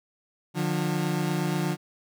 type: tone pair together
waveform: 30% pulse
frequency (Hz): 150 / 178.38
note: D3 / F3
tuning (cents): +37 / +37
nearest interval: minor third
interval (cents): 300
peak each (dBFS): -25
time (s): 0.54-1.77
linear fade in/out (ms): 50
effects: none